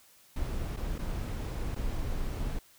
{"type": "noise with dropouts", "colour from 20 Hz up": "brown", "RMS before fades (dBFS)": -33, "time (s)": [0.36, 2.59], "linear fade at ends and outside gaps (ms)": 5, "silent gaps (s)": [[0.764, 0.77], [0.983, 0.99], [1.749, 1.76]], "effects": ["white hiss -60 dBFS RMS until 2.78 s"]}